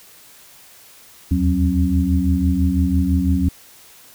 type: tone cluster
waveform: sine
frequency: 76.2 / 82.2 / 184.9 / 270.6 Hz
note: D#2 / E2 / F#3 / C#4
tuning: -36 / -4 / -1 / -42 cents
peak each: -20 dBFS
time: 1.31-3.49 s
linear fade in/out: 5 ms
effects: white hiss -46 dBFS RMS until 4.14 s